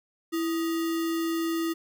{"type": "tone with sample-and-hold", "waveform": "sine", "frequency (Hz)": 330.4, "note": "E4", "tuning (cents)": 4, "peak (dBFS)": -25, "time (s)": [0.32, 1.74], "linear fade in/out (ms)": 20, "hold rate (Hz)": 1575, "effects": []}